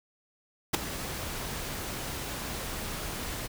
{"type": "noise with ADSR envelope", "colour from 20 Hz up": "pink", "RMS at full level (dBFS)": -22, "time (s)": [0.73, 3.48], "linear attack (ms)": 15, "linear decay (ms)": 9, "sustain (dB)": -14, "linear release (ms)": 25, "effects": []}